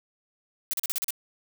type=noise bursts; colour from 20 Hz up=blue; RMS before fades=-28 dBFS; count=7; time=0.71-1.106 s; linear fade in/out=0 ms; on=24 ms; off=38 ms; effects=none